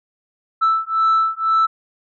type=beating tone pair; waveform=sine; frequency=1318.5 / 1320.5 Hz; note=E6 / E6; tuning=0 / +3 cents; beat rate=2 Hz; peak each=-16 / -16 dBFS; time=0.61-1.67 s; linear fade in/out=20 ms; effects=tanh soft clip ceiling -10 dBFS